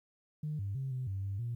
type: tone with pitch steps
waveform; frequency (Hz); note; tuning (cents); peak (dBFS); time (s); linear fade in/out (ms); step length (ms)
sine; 151.7 / 99.5 / 134.1 / 128.1 / 96.9 / 98.4 / 118.5; D#3 / G2 / C3 / C3 / G2 / G2 / A#2; -44 / +26 / +43 / -36 / -20 / +7 / +29; -33; 0.43-1.55; 5; 160
effects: tanh soft clip ceiling -29 dBFS + 12-bit